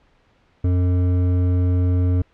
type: tone with hard clipping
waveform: sine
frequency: 90 Hz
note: F#2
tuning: 47 cents flat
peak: -17 dBFS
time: 0.64-2.22 s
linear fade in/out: 5 ms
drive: 10 dB
effects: pink hiss -59 dBFS RMS until 2.33 s + low-pass 3000 Hz 12 dB/octave